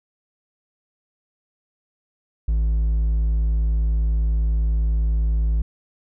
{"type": "tone with hard clipping", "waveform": "sine", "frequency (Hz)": 55, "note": "A1", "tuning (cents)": 0, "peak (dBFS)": -18, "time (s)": [2.48, 5.62], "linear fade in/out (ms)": 5, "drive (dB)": 3, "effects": []}